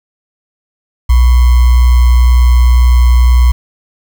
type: tone with sample-and-hold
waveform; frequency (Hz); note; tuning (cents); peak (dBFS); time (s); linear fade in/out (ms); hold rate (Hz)
sine; 61; B1; -21; -3; 1.09-3.52; 10; 1050
effects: none